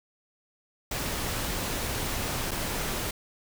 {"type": "noise with dropouts", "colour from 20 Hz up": "pink", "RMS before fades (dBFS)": -31, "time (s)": [0.91, 3.11], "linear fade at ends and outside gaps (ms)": 5, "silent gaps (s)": [2.51, 2.514], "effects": []}